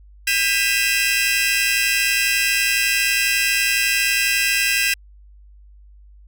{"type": "tone cluster", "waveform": "sawtooth", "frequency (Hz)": [1600, 1982, 2493, 2605, 2735], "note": ["G6", "B6", "D#7", "E7", "F7"], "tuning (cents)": [35, 6, 3, -21, -37], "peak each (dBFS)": -20, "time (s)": [0.27, 4.94], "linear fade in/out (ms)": 5, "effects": ["added 50 Hz sine -43 dBFS peak until 6.27 s"]}